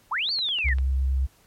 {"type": "linear two-way sweep", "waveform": "sine", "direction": "up then down", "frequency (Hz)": [784, 4608, 1720], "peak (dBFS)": -23, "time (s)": [0.11, 0.74], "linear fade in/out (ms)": 10, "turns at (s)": 0.32}
{"type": "click train", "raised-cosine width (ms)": 0.3, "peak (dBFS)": -25, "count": 6, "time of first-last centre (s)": [0.29, 0.785], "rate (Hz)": 10.1}
{"type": "tone with vibrato", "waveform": "sine", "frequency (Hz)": 66.3, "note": "C2", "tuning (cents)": 23, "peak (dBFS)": -20, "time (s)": [0.64, 1.27], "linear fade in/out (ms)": 20, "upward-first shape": "sine", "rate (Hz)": 8.7, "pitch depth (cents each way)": 11}
{"effects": ["pink hiss -59 dBFS RMS until 1.46 s", "MP3 64 kbps"]}